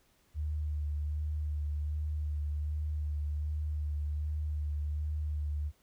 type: tone with vibrato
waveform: sine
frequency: 75 Hz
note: D2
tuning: 37 cents sharp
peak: -31 dBFS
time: 0.34-5.72 s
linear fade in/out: 50 ms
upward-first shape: sine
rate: 1.3 Hz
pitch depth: 23 cents each way
effects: pink hiss -69 dBFS RMS until 5.82 s